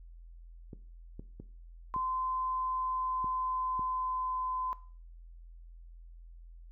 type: clicks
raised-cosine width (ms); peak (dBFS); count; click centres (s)
3; -31; 6; 0.732 / 1.195 / 1.4 / 1.963 / 3.244 / 3.794
type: tone with pitch glide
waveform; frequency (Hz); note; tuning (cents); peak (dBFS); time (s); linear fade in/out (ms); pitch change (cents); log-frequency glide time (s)
sine; 1031 to 1021.5; C6 to C6; -26 to -42; -31; 1.94-4.73; 0; -16; 2.27-4.58
effects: noise-tail reverb RT60 0.4 s tail -17 dB re dry + added 42 Hz sine -48 dBFS peak until 6.71 s